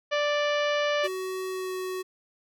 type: harmonic tone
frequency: 587.3 Hz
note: D5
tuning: in tune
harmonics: 1 / 2 / 3 / 4 / 5 / 6 / 7 / 8 / 9 / 10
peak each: -25 / -32 / -32 / -35 / -35 / -42 / -45 / -45 / -50 / -48 dBFS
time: 0.11-1.08 s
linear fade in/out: 20 ms
type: tone with pitch glide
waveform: square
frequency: 374.8 to 371.8 Hz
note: F#4 to F#4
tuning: +22 to +8 cents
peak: -31 dBFS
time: 1.03-2.03 s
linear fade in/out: 20 ms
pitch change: -14 cents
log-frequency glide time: 1.51-1.73 s
effects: none